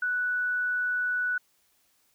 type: tone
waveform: sine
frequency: 1480 Hz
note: F#6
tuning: in tune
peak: -25 dBFS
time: 0.02-1.38 s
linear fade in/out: 5 ms
effects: white hiss -68 dBFS RMS until 2.14 s